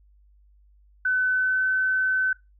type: tone with pitch glide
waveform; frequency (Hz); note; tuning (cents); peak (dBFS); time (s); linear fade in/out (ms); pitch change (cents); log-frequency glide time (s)
sine; 1510 to 1521.4; F#6 to F#6; +35 to +48; -20; 1.05-2.33; 5; +13; 1.3-1.65
effects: noise-tail reverb RT60 0.2 s tail -19 dB re dry + added 50 Hz sine -54 dBFS peak until 2.59 s